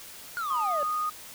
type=exponential sweep; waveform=triangle; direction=down; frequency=1472 to 560 Hz; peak=-27 dBFS; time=0.37-0.83 s; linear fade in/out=0 ms
type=tone; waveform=sine; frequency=1235 Hz; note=D#6; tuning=13 cents flat; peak=-26 dBFS; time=0.5-1.1 s; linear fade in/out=10 ms
effects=white hiss -45 dBFS RMS until 1.34 s